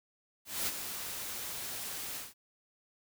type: noise with ADSR envelope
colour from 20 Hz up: white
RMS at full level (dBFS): -32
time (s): 0.45-2.34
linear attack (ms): 220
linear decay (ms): 39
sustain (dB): -8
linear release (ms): 180
effects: none